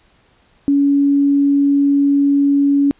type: tone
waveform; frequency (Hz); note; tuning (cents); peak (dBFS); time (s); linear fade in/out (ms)
sine; 281.8; C#4; +29; -10; 0.68-2.91; 0
effects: pink hiss -55 dBFS RMS until 2.99 s + resampled to 8000 Hz